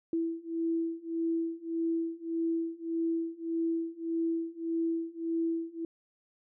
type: beating tone pair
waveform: sine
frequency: 329.6 / 331.3 Hz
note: E4 / E4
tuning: 0 / +9 cents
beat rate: 1.7 Hz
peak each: -33 / -32 dBFS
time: 0.13-5.85 s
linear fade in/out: 2 ms
effects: none